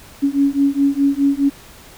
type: beating tone pair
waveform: sine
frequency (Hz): 277.2 / 282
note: C#4 / C#4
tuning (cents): 0 / +30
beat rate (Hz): 4.8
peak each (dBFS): -16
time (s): 0.22-1.5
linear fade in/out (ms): 20
effects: pink hiss -42 dBFS RMS until 1.97 s